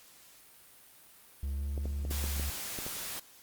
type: tone with pitch glide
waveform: triangle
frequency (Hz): 69.3 to 70.88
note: C#2 to C#2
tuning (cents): 0 to +39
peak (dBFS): -30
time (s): 1.43-2.5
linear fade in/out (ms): 0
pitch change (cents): +39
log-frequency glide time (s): 1.54-1.63
type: clicks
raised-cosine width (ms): 2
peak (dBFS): -27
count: 8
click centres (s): 1.778 / 1.856 / 2.051 / 2.111 / 2.241 / 2.397 / 2.788 / 2.865
type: noise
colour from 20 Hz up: white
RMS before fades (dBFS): -39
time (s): 2.1-3.2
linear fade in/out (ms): 10
effects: white hiss -57 dBFS RMS until 3.42 s + Opus 48 kbps